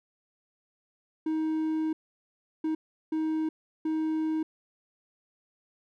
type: tone bursts at uneven times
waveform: triangle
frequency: 315.1 Hz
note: D#4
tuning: 22 cents sharp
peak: -24 dBFS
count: 4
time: 1.26-1.93 / 2.64-2.75 / 3.12-3.49 / 3.85-4.43 s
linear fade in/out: 5 ms
effects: none